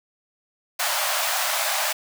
pink high-pass noise, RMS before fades -24 dBFS, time 0.79-1.93 s, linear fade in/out 10 ms, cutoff 580 Hz, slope 96 dB/octave, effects none

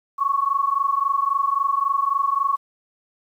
sine tone pair together, 1098 / 1121.7 Hz, C#6 / C#6, -17 / +20 cents, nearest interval unison, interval 37 cents, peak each -21 dBFS, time 0.18-2.57 s, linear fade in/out 20 ms, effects 9-bit

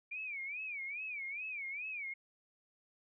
sine tone with vibrato, 2349 Hz, D7, in tune, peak -39 dBFS, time 0.11-2.14 s, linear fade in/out 10 ms, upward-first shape sine, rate 2.4 Hz, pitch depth 170 cents each way, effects none

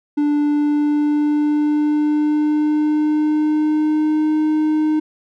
triangle tone with pitch glide, 293.7 to 308.1 Hz, D4 to D#4, 0 to -17 cents, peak -12 dBFS, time 0.17-5 s, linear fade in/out 10 ms, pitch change +83 cents, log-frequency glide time 0.4-4.35 s, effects none

